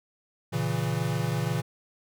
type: chord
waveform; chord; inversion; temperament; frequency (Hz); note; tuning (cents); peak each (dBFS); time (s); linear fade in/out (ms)
square; A# diminished; none; equal; 116.54 / 138.59 / 164.81; A#2 / C#3 / E3; 0 / 0 / 0; -31; 0.52-1.62; 20
effects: none